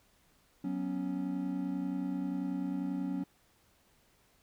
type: chord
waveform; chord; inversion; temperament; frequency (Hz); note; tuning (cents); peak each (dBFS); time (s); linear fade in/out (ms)
triangle; F# suspended fourth; none; equal; 185 / 246.9 / 277.2; F#3 / B3 / C#4; 0 / 0 / 0; -35 / -38 / -33; 0.64-3.24; 5
effects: pink hiss -68 dBFS RMS until 4.42 s